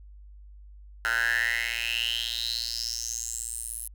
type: tone with high-pass filter sweep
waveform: 10% pulse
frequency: 116.54 Hz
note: A#2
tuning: in tune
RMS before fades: -30 dBFS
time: 1.05-3.88 s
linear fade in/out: 0 ms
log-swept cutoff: 1400 to 11000 Hz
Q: 7.5
effects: added 50 Hz sine -45 dBFS peak until 3.94 s